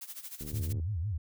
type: noise with tremolo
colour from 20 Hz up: blue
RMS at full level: -41 dBFS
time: 0.01-0.73 s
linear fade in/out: 10 ms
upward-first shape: sine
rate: 13 Hz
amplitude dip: 80%
type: click train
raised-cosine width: 3 ms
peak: -31 dBFS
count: 30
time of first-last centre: 0.41-0.798 s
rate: 74.8 Hz
type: tone with vibrato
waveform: sine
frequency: 92.5 Hz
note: F#2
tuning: in tune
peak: -30 dBFS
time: 0.53-1.18 s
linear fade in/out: 10 ms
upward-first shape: sine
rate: 5.9 Hz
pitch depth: 280 cents each way
effects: none

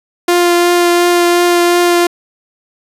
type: tone with vibrato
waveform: sawtooth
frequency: 349.2 Hz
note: F4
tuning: in tune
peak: -4 dBFS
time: 0.28-2.07 s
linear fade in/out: 5 ms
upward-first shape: triangle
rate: 2.8 Hz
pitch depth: 12 cents each way
effects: resampled to 32000 Hz

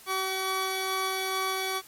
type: tone pair together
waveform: 15% pulse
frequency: 380 / 1137.7 Hz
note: F#4 / C#6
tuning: +46 / +45 cents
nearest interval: octave + perfect fifth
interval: 1899 cents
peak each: -24 dBFS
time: 0.06-1.82 s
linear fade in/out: 50 ms
effects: white hiss -51 dBFS RMS until 1.87 s + MP3 64 kbps

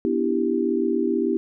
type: chord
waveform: sine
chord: E minor seventh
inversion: second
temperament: equal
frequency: 246.9 / 293.7 / 329.6 / 392 Hz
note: B3 / D4 / E4 / G4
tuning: 0 / 0 / 0 / 0 cents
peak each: -25 / -28 / -24 / -24 dBFS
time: 0.05-1.37 s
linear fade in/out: 0 ms
effects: none

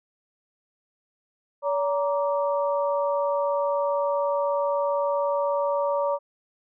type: tone cluster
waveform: sine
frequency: 570 / 938 / 1165 Hz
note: C#5 / A#5 / D6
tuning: +48 / +11 / -14 cents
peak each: -23 / -28 / -32 dBFS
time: 1.62-6.19 s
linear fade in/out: 50 ms
effects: none

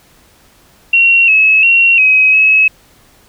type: tone with pitch steps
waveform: sine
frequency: 2738 / 2580 / 2737 / 2537 / 2571 Hz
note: F7 / E7 / F7 / D#7 / E7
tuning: -35 / -38 / -36 / +33 / -44 cents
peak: -5 dBFS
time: 0.93-2.68 s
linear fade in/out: 5 ms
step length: 350 ms
effects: pink hiss -47 dBFS RMS until 3.28 s

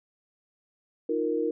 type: chord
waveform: sine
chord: Eb suspended second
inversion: none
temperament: equal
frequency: 311.1 / 349.2 / 466.2 Hz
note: Eb4 / F4 / Bb4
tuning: 0 / 0 / 0 cents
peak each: -30 / -31 / -27 dBFS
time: 1.09-1.51 s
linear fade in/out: 5 ms
effects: none

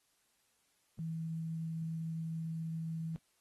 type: tone with quantisation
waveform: sine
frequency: 162.4 Hz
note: E3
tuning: 26 cents flat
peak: -36 dBFS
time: 0.99-3.16 s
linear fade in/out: 0 ms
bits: 11
effects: white hiss -75 dBFS RMS until 3.4 s + AAC 32 kbps

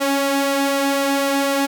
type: tone with flanger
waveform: sawtooth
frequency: 277.2 Hz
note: C#4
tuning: in tune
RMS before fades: -19 dBFS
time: 0-1.67 s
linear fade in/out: 20 ms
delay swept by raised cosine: 1.5 to 2.49 ms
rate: 4 Hz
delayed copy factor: +0.55
effects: none

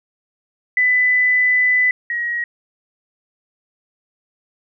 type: tone pair in turn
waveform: sine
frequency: 1998 / 1897.4 Hz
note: B6 / A#6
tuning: +20 / +30 cents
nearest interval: minor second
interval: 90 cents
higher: first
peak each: -12 / -19 dBFS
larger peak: first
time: 0.77-1.91 / 2.1-2.44 s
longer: first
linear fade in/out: 2 ms
effects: none

